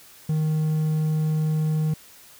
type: tone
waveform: triangle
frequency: 155.56 Hz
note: D#3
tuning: in tune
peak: -18 dBFS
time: 0.29-1.94 s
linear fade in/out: 5 ms
effects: white hiss -49 dBFS RMS until 2.39 s